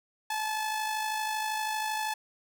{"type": "tone with amplitude modulation", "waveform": "sawtooth", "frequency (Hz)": 865, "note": "A5", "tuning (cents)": -30, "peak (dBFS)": -24, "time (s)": [0.3, 2.14], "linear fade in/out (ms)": 5, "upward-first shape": "sine", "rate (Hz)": 52.7, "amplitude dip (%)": 40, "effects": []}